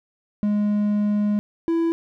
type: tone pair in turn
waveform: triangle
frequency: 207.7 / 332.2 Hz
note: G#3 / E4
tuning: 0 / +13 cents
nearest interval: minor sixth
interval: 813 cents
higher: second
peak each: -16 dBFS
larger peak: neither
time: 0.43-1.39 / 1.68-1.92 s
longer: first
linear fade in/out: 0 ms
effects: none